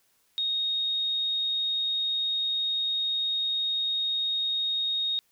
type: tone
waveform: sine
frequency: 3729 Hz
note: A#7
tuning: in tune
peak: -25 dBFS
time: 0.38-5.19 s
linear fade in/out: 0 ms
effects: white hiss -68 dBFS RMS until 5.31 s